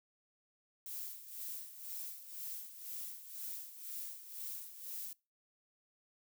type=noise with tremolo; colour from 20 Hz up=violet; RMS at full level=-43 dBFS; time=0.86-5.13 s; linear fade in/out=2 ms; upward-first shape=sine; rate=2 Hz; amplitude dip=70%; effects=noise-tail reverb RT60 0.3 s tail -24 dB re dry